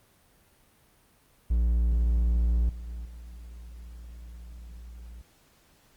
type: tone with level steps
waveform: triangle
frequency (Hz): 58.27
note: A#1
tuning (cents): 0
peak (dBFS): -19 / -34 / -32 / -39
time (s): 1.5-5.22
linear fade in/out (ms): 10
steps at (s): 2.69 / 2.87 / 3.05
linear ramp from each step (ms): 5
effects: pink hiss -62 dBFS RMS until 5.96 s + Opus 32 kbps